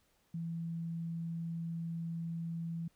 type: tone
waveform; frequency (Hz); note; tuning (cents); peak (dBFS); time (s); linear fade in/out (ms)
sine; 166.5; E3; +18; -36; 0.34-2.88; 5
effects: pink hiss -73 dBFS RMS until 2.95 s